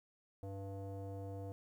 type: tone with low-pass filter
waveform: square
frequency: 98 Hz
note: G2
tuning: in tune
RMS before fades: -45 dBFS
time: 0.43-1.52 s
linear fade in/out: 0 ms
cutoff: 600 Hz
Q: 4.2
effects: 12-bit